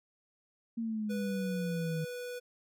sine exponential sweep, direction down, 231.9 to 155.56 Hz, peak -32 dBFS, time 0.77-2.05 s, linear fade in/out 10 ms
square tone, 491.5 Hz, B4, 8 cents flat, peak -39 dBFS, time 1.09-2.4 s, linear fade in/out 20 ms
effects none

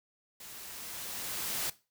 white noise with level ramp, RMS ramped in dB -48 to -33 dBFS, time 0.4-1.7 s, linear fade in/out 5 ms, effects noise-tail reverb RT60 0.3 s tail -18 dB re dry

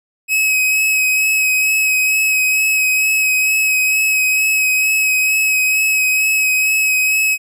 45% pulse tone with vibrato, 2551 Hz, D#7, 43 cents sharp, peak -12 dBFS, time 0.28-7.38 s, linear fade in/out 50 ms, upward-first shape sine, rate 2.2 Hz, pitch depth 19 cents each way, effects none

